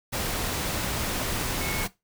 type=tone in noise; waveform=sine; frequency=2193 Hz; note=C#7; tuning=19 cents flat; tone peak=-34 dBFS; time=1.6-1.86 s; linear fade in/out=20 ms; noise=pink; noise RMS=-29 dBFS; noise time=0.12-1.88 s; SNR=-8 dB; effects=noise-tail reverb RT60 0.2 s tail -17 dB re dry